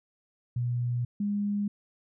sine tone pair in turn, 121.5 / 204.3 Hz, B2 / G#3, -28 / -28 cents, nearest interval major sixth, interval 900 cents, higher second, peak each -26 dBFS, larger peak neither, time 0.56-1.05 / 1.2-1.68 s, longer first, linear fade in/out 5 ms, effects none

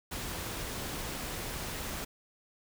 pink noise, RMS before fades -38 dBFS, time 0.11-2.05 s, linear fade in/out 10 ms, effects none

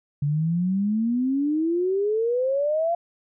sine exponential sweep, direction up, 141.2 to 695 Hz, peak -20 dBFS, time 0.22-2.95 s, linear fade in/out 5 ms, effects none

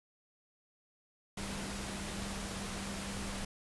sine tone in noise, 197.6 Hz, G3, 14 cents sharp, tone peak -43 dBFS, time 1.37-3.45 s, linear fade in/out 5 ms, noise pink, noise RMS -41 dBFS, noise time 1.37-3.45 s, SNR -5 dB, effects resampled to 24000 Hz

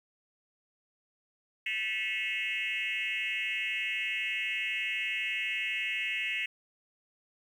sine tone with frequency modulation, 2386 Hz, D7, 27 cents sharp, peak -29 dBFS, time 1.66-6.46 s, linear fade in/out 5 ms, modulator 212 Hz, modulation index 2.2, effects tanh soft clip ceiling -25 dBFS + 10-bit

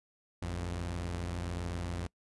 sawtooth tone pair together, 54.31 / 87.31 Hz, A1 / F2, -22 / 0 cents, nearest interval minor sixth, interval 822 cents, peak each -37 / -32 dBFS, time 0.42-2.07 s, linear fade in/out 5 ms, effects noise-tail reverb RT60 0.1 s tail -24 dB re dry + resampled to 24000 Hz

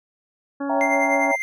harmonic tone, 280 Hz, C#4, 18 cents sharp, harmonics 1 / 2 / 3 / 4 / 5 / 6, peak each -25 / -31 / -35 / -37 / -39 / -41 dBFS, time 0.6-1.32 s, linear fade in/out 10 ms
sine chord, C# diminished seventh, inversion none, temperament equal, 554.4 / 659.3 / 784 / 932.3 Hz, C#5 / E5 / G5 / Bb5, 0 / 0 / 0 / 0 cents, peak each -25 dBFS, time 0.69-1.36 s, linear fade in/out 10 ms
triangle tone with tremolo, 2093 Hz, C7, in tune, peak -17 dBFS, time 0.81-1.42 s, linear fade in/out 0 ms, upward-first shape triangle, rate 10 Hz, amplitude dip 70%
effects none

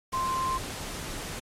sine tone in noise, 1046.5 Hz, C6, in tune, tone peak -26 dBFS, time 0.13-0.58 s, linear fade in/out 10 ms, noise pink, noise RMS -36 dBFS, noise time 0.12-1.4 s, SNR +7 dB, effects low-pass 11000 Hz 12 dB/octave + MP3 64 kbps

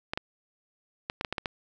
clicks, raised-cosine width 0.3 ms, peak -14 dBFS, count 8, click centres 0.135 / 0.175 / 1.099 / 1.211 / 1.248 / 1.326 / 1.382 / 1.458 s, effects none

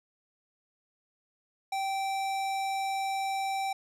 sine tone with hard clipping, 778 Hz, G5, 13 cents flat, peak -31 dBFS, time 1.72-3.73 s, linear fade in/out 5 ms, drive 18 dB, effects none

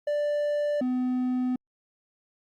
triangle tone pair in turn, 588 / 252.3 Hz, D5 / B3, +2 / +37 cents, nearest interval octave + minor third, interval 1465 cents, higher first, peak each -22 dBFS, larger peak neither, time 0.07-0.81 / 0.81-1.56 s, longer second, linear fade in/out 5 ms, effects Opus 48 kbps

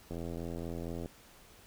click train, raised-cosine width 2 ms, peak -27 dBFS, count 81, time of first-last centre 0.11-1.059 s, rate 84.3 Hz, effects pink hiss -58 dBFS RMS until 1.66 s

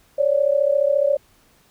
sine tone pair together, 550 / 584.4 Hz, C#5 / D5, -14 / -9 cents, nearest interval minor second, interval 105 cents, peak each -18 dBFS, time 0.18-1.17 s, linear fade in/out 10 ms, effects pink hiss -57 dBFS RMS until 1.7 s

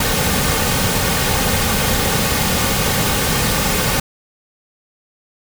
pink noise with comb filter, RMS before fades -17 dBFS, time 0-4 s, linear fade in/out 5 ms, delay 3 ms, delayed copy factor -0.5, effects none

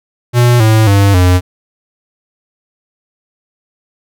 square tone with pitch steps, 121.3 / 109.95 / 99.67 / 90.35 Hz, B2 / A2 / G2 / F#2, -31 / -1 / +29 / -41 cents, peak -6 dBFS, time 0.33-1.41 s, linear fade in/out 50 ms, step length 270 ms, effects none

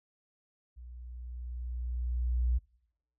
sine tone with level ramp, 60.8 Hz, B1, 26 cents flat, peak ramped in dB -45 to -24 dBFS, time 0.76-2.59 s, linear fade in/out 20 ms, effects noise-tail reverb RT60 0.8 s tail -25 dB re dry

